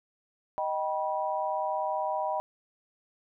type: chord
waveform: sine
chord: Eb augmented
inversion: none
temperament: just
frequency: 622.3 / 777.8 / 972.3 Hz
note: Eb5 / G5 / B5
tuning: 0 / -14 / -27 cents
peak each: -32 dBFS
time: 0.58-2.4 s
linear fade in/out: 0 ms
effects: none